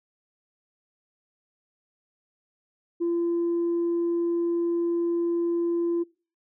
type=tone; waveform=sine; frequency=341.4 Hz; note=F4; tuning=39 cents flat; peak=-21 dBFS; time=3-6.04 s; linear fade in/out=20 ms; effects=noise-tail reverb RT60 0.4 s tail -25 dB re dry + tanh soft clip ceiling -20 dBFS